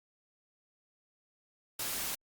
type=noise; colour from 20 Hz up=white; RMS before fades=-36 dBFS; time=1.79-2.15 s; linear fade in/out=5 ms; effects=Opus 48 kbps